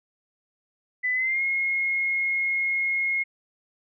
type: tone with pitch glide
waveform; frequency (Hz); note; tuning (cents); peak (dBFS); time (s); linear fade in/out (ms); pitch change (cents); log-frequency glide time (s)
sine; 2000 to 2156; B6 to C#7; +21 to -49; -22; 1.03-3.24; 20; +130; 1.13-1.42
effects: none